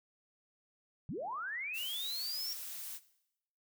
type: linear sweep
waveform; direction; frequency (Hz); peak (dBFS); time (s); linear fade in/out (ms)
sine; up; 113.3 to 5610; -37; 1.09-2.53; 0
type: noise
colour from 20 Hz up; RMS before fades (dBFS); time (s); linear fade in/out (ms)
blue; -44; 1.73-3; 50
effects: noise-tail reverb RT60 0.8 s tail -17 dB re dry